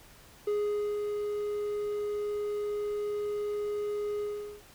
triangle tone with ADSR envelope, 415.3 Hz, G#4, in tune, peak -24 dBFS, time 0.47-4.63 s, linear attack 6 ms, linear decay 530 ms, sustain -4 dB, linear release 420 ms, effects pink hiss -55 dBFS RMS until 4.74 s

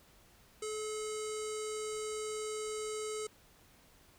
square tone with low-pass filter, 430 Hz, A4, 40 cents flat, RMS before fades -39 dBFS, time 0.62-3.27 s, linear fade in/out 5 ms, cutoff 8000 Hz, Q 5.3, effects pink hiss -63 dBFS RMS until 4.18 s

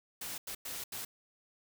white noise bursts at uneven times, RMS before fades -41 dBFS, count 4, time 0.21-0.38 / 0.47-0.55 / 0.65-0.84 / 0.92-1.05 s, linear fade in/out 5 ms, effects none

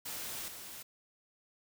white noise with level steps, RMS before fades -41 / -47 dBFS, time 0.05-0.83 s, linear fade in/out 10 ms, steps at 0.48 s, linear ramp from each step 2 ms, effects none

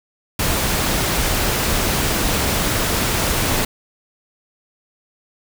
pink noise, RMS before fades -19 dBFS, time 0.39-3.65 s, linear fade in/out 5 ms, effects none

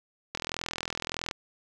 click train, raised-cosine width 0.2 ms, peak -14 dBFS, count 41, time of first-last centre 0.35-1.312 s, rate 41.6 Hz, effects none

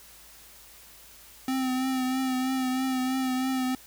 square tone with vibrato, 259.3 Hz, C4, 15 cents flat, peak -26 dBFS, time 1.48-3.75 s, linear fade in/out 2 ms, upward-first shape triangle, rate 3.1 Hz, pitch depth 34 cents each way, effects added 54 Hz sine -61 dBFS peak until 3.86 s + white hiss -51 dBFS RMS until 3.86 s

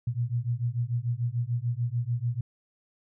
sine beating tone pair, 116.54 / 123.34 Hz, A#2 / B2, 0 / -2 cents, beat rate 6.8 Hz, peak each -29 dBFS, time 0.07-2.41 s, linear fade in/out 5 ms, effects none

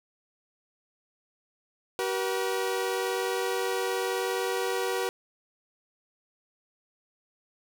sawtooth tone pair together, 381.1 / 480.2 Hz, G4 / B4, -49 / -49 cents, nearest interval major third, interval 400 cents, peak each -26 dBFS, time 1.99-5.09 s, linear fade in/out 0 ms, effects none

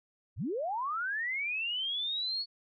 sine linear sweep, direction up, 58.4 to 4435 Hz, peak -31 dBFS, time 0.36-2.46 s, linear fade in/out 50 ms, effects none

